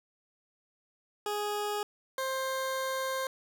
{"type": "tone pair in turn", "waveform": "20% pulse", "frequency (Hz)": [415.3, 527.6], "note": ["G#4", "C5"], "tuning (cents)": [0, 14], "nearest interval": "major third", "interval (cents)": 414, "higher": "second", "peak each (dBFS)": -26, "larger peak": "neither", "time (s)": [[1.26, 1.83], [2.18, 3.27]], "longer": "second", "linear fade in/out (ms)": 2, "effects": []}